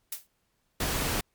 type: noise with exponential decay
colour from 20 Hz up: blue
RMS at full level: -29 dBFS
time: 0.12-0.27 s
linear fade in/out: 5 ms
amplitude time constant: 31 ms
type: noise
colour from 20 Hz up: pink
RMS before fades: -29 dBFS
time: 0.8-1.21 s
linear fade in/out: 5 ms
effects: pink hiss -74 dBFS RMS until 1.34 s + MP3 96 kbps